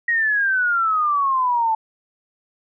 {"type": "exponential sweep", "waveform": "sine", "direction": "down", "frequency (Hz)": [1900, 875], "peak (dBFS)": -16, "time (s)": [0.08, 1.75], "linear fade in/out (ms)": 5, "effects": []}